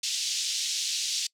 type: band-pass noise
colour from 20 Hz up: white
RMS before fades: -30 dBFS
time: 0.03-1.27 s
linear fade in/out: 5 ms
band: 3100 to 6600 Hz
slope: 24 dB/octave
effects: noise-tail reverb RT60 0.1 s tail -24 dB re dry